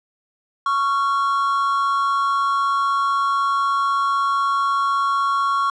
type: tone pair together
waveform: triangle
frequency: 1108.7 / 1372.6 Hz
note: C#6 / F6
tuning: 0 / -30 cents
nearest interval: major third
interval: 370 cents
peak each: -16 / -22 dBFS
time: 0.66-5.7 s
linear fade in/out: 2 ms
effects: resampled to 22050 Hz